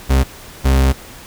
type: tone pair in turn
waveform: 40% pulse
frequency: 66.4 / 66.4 Hz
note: C2 / C2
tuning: +26 / +26 cents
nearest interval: unison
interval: 0 cents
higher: neither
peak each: -9 dBFS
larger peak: neither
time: 0.09-0.24 / 0.64-0.93 s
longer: second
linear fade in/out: 20 ms
effects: pink hiss -37 dBFS RMS until 1.26 s